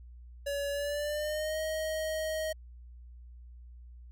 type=tone with pitch glide; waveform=square; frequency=567 to 629.1 Hz; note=C#5 to D#5; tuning=+39 to +19 cents; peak=-32 dBFS; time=0.46-2.53 s; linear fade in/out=10 ms; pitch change=+180 cents; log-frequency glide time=0.71-1.6 s; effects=added 60 Hz sine -47 dBFS peak until 4.11 s